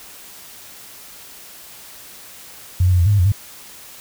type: tone with pitch steps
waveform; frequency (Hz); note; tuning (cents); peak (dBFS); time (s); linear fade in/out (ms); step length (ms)
sine; 90.2 / 91.5 / 90.4 / 85.3 / 103.6 / 101.6 / 88 / 101.4; F#2 / F#2 / F#2 / F2 / G#2 / G#2 / F2 / G#2; -44 / -19 / -40 / -40 / -4 / -38 / +14 / -41; -11; 2.8-3.32; 5; 65
effects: white hiss -40 dBFS RMS until 4 s